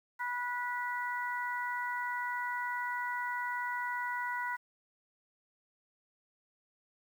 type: harmonic tone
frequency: 489.2 Hz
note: B4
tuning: 16 cents flat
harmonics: 2 / 3 / 4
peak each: -36 / -38 / -39 dBFS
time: 0.19-4.57 s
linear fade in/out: 20 ms
effects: 10-bit